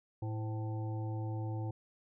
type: harmonic tone with a mistuned harmonic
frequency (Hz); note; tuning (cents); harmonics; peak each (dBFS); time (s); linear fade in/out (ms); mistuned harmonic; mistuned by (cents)
110; A2; 0; 1 / 3 / 5 / 7 / 8; -35 / -44 / -50 / -50 / -52; 0.22-1.71; 5; 5; -95
effects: none